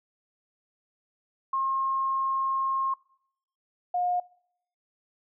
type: tone pair in turn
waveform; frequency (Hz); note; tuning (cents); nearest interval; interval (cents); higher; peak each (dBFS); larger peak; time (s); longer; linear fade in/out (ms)
sine; 1072 / 715.5; C6 / F5; +42 / +42; perfect fifth; 700; first; -24; neither; 1.53-2.94 / 3.94-4.2; first; 5
effects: noise-tail reverb RT60 0.7 s tail -24 dB re dry